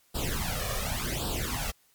pink noise with flanger, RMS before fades -31 dBFS, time 0.14-1.72 s, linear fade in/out 20 ms, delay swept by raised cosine 0.23 to 1.73 ms, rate 0.89 Hz, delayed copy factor +0.95, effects white hiss -65 dBFS RMS until 1.94 s + MP3 96 kbps

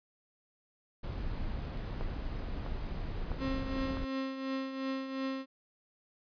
brown noise, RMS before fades -37 dBFS, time 1.03-4.05 s, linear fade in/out 10 ms
click train, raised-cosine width 1 ms, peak -26 dBFS, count 4, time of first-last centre 2.01-3.971 s, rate 1.53 Hz
35% pulse tone with tremolo, 266.6 Hz, C4, 33 cents sharp, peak -30 dBFS, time 3.38-5.46 s, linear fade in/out 50 ms, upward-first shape triangle, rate 2.8 Hz, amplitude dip 60%
effects resampled to 11025 Hz

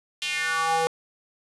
square tone with high-pass filter sweep, 163.3 Hz, E3, 16 cents flat, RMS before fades -25 dBFS, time 0.22-0.87 s, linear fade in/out 0 ms, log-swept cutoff 3100 to 560 Hz, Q 3.6, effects resampled to 24000 Hz + 7-bit

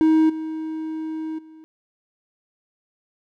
triangle tone with level steps, 316.4 Hz, D#4, 29 cents sharp, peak -11 / -24 / -40 dBFS, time 0.01-1.64 s, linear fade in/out 0 ms, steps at 0.29 / 1.38 s, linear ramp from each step 10 ms, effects none

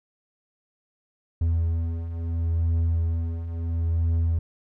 triangle beating tone pair, 82.41 / 83.14 Hz, E2 / E2, 0 / +15 cents, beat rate 0.73 Hz, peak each -27 / -21 dBFS, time 1.41-4.39 s, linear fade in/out 5 ms, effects none

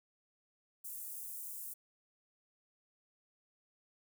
white high-pass noise, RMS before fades -45 dBFS, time 0.84-1.74 s, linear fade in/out 10 ms, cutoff 8500 Hz, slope 24 dB/octave, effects none

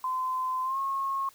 sine tone with pitch glide, 1028 to 1086.6 Hz, C6 to C#6, -31 to -35 cents, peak -27 dBFS, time 0.04-1.29 s, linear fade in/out 2 ms, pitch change +96 cents, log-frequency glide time 0.63-0.78 s, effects white hiss -57 dBFS RMS until 1.34 s

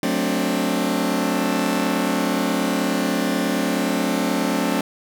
sawtooth chord, D dominant seventh, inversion first, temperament just, 183.54 / 220.2 / 264.3 / 293.7 Hz, F#3 / A3 / C4 / D4, -14 / +2 / +18 / 0 cents, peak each -22 / -21 / -20 / -21 dBFS, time 0.03-4.81 s, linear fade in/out 2 ms, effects none

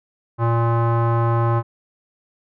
square tone with low-pass filter, 116.4 Hz, A#2, 2 cents flat, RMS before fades -18 dBFS, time 0.38-1.63 s, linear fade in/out 50 ms, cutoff 1100 Hz, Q 3.2, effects none

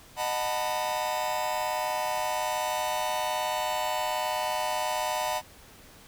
45% pulse chord, B dominant seventh, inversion first, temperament just, 617.4 / 740.8 / 889 / 987.8 Hz, D#5 / F#5 / A5 / B5, -14 / +2 / +18 / 0 cents, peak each -33 dBFS, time 0.16-5.42 s, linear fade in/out 50 ms, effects pink hiss -52 dBFS RMS until 6.07 s

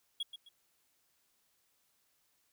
triangle tone with echo, 3322 Hz, G#7, in tune, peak -32 dBFS, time 0.2-0.23 s, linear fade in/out 5 ms, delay 130 ms, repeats 2, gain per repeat -10 dB, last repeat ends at 0.49 s, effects white hiss -75 dBFS RMS until 2.52 s

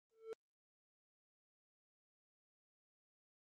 triangle tone with exponential growth, 446.6 Hz, A4, 26 cents sharp, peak -38 dBFS, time 0.11-0.33 s, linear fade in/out 0 ms, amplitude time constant 46 ms, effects Opus 32 kbps

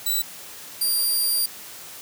5% pulse tone pair in turn, 3951 / 4756 Hz, B7 / D8, 0 / +21 cents, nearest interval minor third, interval 321 cents, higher second, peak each -13 dBFS, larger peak neither, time 0.06-0.22 / 0.81-1.46 s, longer second, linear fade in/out 5 ms, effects white hiss -40 dBFS RMS until 2.01 s + high-pass 80 Hz 12 dB/octave

